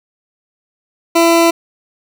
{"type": "tone", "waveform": "20% pulse", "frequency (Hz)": 335.1, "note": "E4", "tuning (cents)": 29, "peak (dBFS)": -3, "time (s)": [1.15, 1.51], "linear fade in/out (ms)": 10, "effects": []}